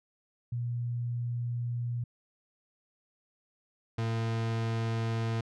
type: tone pair in turn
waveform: sine / 40% pulse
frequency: 120 / 113.56 Hz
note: B2 / A#2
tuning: -49 / -45 cents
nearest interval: minor second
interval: 96 cents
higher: first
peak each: -30 / -28 dBFS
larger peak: second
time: 0.52-2.04 / 3.98-5.41 s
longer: first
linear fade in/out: 5 ms
effects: low-pass 5000 Hz 12 dB/octave